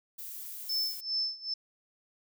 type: noise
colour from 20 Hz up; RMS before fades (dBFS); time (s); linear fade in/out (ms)
violet; -42; 0.18-1.01; 10
type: tone with tremolo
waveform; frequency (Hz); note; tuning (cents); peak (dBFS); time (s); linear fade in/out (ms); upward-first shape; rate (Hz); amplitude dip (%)
sine; 5274; E8; 0; -27; 0.69-1.54; 5; sine; 2.5; 90
effects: none